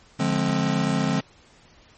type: chord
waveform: square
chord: D half-diminished seventh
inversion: none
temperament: just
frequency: 146.83 / 176.2 / 211.4 / 264.3 Hz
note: D3 / F3 / Ab3 / C4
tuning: 0 / +16 / +31 / +18 cents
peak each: -27 dBFS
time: 0.19-1.21 s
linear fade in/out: 10 ms
effects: pink hiss -54 dBFS RMS until 1.97 s + MP3 32 kbps